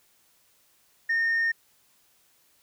sine tone, 1831 Hz, A#6, 32 cents flat, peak -20 dBFS, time 1.09-1.52 s, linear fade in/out 10 ms, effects tanh soft clip ceiling -20 dBFS + white hiss -64 dBFS RMS until 2.62 s

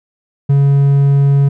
triangle tone, 140 Hz, C#3, 18 cents sharp, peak -5 dBFS, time 0.49-1.49 s, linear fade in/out 10 ms, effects none

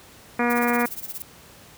harmonic tone, 240.1 Hz, B3, 49 cents flat, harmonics 1 / 2 / 3 / 4 / 5 / 6 / 7 / 8 / 9 / 10, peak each -23 / -26 / -28 / -29 / -30 / -31 / -31 / -32 / -33 / -33 dBFS, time 0.39-0.86 s, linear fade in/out 5 ms
violet noise with tremolo, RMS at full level -31 dBFS, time 0.5-1.22 s, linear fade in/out 0 ms, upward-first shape sine, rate 17 Hz, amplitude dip 90%
effects pink hiss -48 dBFS RMS until 1.77 s + high-pass 60 Hz 12 dB/octave

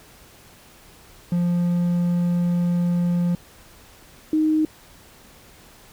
triangle / sine tone pair in turn, 174.61 / 311.1 Hz, F3 / D#4, 0 / 0 cents, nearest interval minor seventh, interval 1000 cents, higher second, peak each -16 dBFS, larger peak neither, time 1.32-3.35 / 4.33-4.65 s, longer first, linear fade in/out 2 ms, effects pink hiss -49 dBFS RMS until 5.92 s

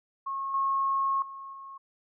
sine tone with level steps, 1088 Hz, C#6, 33 cents flat, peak -30 / -24 / -39 / -41 dBFS, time 0.26-1.78 s, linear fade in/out 10 ms, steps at 0.54 / 1.22 / 1.53 s, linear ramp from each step 2 ms, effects none

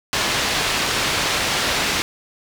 white low-pass noise, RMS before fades -21 dBFS, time 0.13-2.02 s, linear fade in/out 0 ms, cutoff 4300 Hz, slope 12 dB/octave, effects none

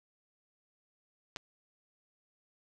clicks, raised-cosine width 0.2 ms, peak -20 / -28 dBFS, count 2, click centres 1.362 / 1.369 s, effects none

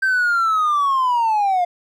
triangle linear sweep, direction down, 1568 to 695 Hz, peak -12 dBFS, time 0.02-1.65 s, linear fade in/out 10 ms, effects tanh soft clip ceiling -10 dBFS

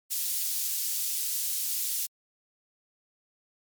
white high-pass noise, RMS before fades -30 dBFS, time 0.1-2.07 s, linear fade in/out 20 ms, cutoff 4800 Hz, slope 12 dB/octave, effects MP3 96 kbps

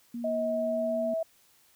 sine tone, 236.8 Hz, A#3, 27 cents sharp, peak -33 dBFS, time 0.14-1.14 s, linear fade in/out 5 ms
sine tone with pitch glide, 636 to 651.6 Hz, D#5 to E5, +38 to -20 cents, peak -27 dBFS, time 0.24-1.23 s, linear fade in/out 5 ms, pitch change +42 cents, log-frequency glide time 0.41-1.05 s
effects white hiss -63 dBFS RMS until 1.75 s

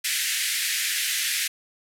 pink band-pass noise, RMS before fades -26 dBFS, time 0.04-1.48 s, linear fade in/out 10 ms, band 1700 to 14000 Hz, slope 48 dB/octave, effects none

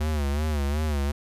square tone with vibrato, 73.8 Hz, D2, 9 cents sharp, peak -24 dBFS, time 0-1.12 s, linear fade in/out 10 ms, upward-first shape sine, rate 2.7 Hz, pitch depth 99 cents each way, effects resampled to 32000 Hz

